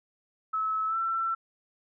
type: tone with pitch glide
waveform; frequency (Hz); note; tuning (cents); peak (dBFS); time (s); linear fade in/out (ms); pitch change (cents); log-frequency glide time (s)
sine; 1297 to 1342; E6 to E6; -28 to +31; -26; 0.53-1.35; 10; +59; 0.87-0.97
effects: none